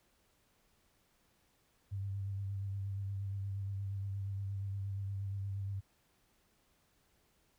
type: tone with vibrato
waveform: sine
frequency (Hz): 98.5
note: G2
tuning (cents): +9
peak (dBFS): -36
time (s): 1.91-5.81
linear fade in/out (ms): 20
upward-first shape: sine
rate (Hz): 8.5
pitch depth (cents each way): 27
effects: pink hiss -73 dBFS RMS until 7.58 s